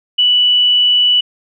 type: tone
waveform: sine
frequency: 2960 Hz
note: F#7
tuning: in tune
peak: -8 dBFS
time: 0.18-1.21 s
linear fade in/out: 10 ms
effects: none